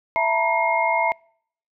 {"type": "tone cluster", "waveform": "sine", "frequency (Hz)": [665, 901, 961, 2136], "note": ["E5", "A5", "B5", "C7"], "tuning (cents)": [15, 41, -48, 35], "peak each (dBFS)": -23, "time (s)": [0.16, 1.12], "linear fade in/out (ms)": 0, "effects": ["noise-tail reverb RT60 0.6 s tail -26 dB re dry"]}